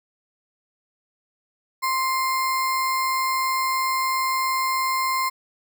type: tone with sample-and-hold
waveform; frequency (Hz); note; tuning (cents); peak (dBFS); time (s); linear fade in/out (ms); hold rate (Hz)
sine; 1046.5; C6; 0; -20; 1.82-5.3; 20; 3150
effects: none